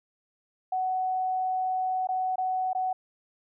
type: tone with dropouts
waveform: sine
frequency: 746 Hz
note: F#5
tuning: 14 cents sharp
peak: -25 dBFS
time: 0.72-2.93 s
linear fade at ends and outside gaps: 5 ms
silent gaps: 2.072-2.088 / 2.358-2.381 / 2.732-2.749 s
effects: none